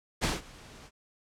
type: noise with ADSR envelope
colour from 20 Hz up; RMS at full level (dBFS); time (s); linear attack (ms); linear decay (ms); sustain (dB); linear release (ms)
pink; -26; 0.21-0.91; 30; 170; -24; 54
effects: low-pass 8000 Hz 12 dB/octave